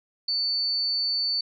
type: tone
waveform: sine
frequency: 4500 Hz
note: C#8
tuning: 25 cents sharp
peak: -23 dBFS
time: 0.28-1.41 s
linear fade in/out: 5 ms
effects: none